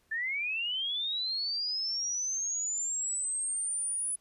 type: linear sweep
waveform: sine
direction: up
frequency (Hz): 1741 to 9956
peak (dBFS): -30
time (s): 0.11-4.16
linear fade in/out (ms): 10
effects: pink hiss -70 dBFS RMS until 4.2 s + resampled to 32000 Hz